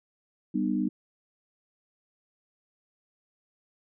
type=chord; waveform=sine; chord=G augmented; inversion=none; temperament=equal with one note detuned; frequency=196 / 246.9 / 304 Hz; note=G3 / B3 / D#4; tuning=0 / 0 / -40 cents; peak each=-29 dBFS; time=0.54-0.89 s; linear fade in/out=10 ms; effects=none